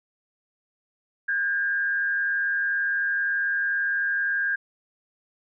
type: tone with frequency modulation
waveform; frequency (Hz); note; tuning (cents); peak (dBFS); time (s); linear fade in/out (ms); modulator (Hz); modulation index
sine; 1611; G6; +47; -22; 1.28-4.56; 10; 111; 0.51
effects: none